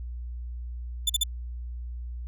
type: tone bursts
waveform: sawtooth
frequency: 3522 Hz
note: A7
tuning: 1 cent sharp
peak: -18 dBFS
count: 3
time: 1.07-1.236 s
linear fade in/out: 5 ms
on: 26 ms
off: 44 ms
effects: added 60 Hz sine -33 dBFS peak until 2.27 s